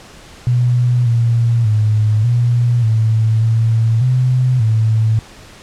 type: tone with pitch steps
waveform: sine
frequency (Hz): 122.4 / 116.8 / 107.2 / 120 / 110.9 / 113 / 127.1 / 110.6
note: B2 / A#2 / A2 / B2 / A2 / A2 / C3 / A2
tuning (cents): -15 / +4 / -45 / -49 / +14 / +47 / -50 / +9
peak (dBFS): -10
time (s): 0.47-5.19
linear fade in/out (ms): 0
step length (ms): 590
effects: pink hiss -39 dBFS RMS until 5.62 s + low-pass 8000 Hz 12 dB/octave